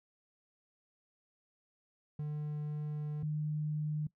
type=tone pair in turn; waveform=triangle / sine; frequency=149.8 / 151.63 Hz; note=D3 / D#3; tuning=+35 / -44 cents; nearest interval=unison; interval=21 cents; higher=second; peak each=-33 / -32 dBFS; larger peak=second; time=2.19-3.23 / 3.23-4.07 s; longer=first; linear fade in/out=5 ms; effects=noise-tail reverb RT60 0.1 s tail -20 dB re dry